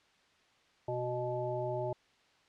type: harmonic tone with a mistuned harmonic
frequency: 123.47 Hz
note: B2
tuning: in tune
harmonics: 1 / 3 / 5 / 7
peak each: -39 / -38 / -36 / -41 dBFS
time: 0.88-1.93 s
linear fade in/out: 5 ms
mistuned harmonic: 1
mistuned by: +18 cents
effects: white hiss -67 dBFS RMS until 2.48 s + low-pass 4000 Hz 12 dB/octave